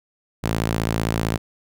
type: tone with high-pass filter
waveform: sawtooth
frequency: 55.5 Hz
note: A1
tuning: 16 cents sharp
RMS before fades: -23 dBFS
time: 0.43-1.38 s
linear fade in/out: 20 ms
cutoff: 110 Hz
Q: 0.84
effects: none